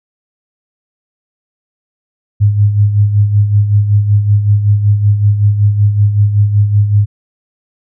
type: tone with tremolo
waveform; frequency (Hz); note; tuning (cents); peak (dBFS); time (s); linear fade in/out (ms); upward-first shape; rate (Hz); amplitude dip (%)
sine; 103.2; G#2; -10; -4; 2.4-7.06; 20; sine; 5.3; 60
effects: none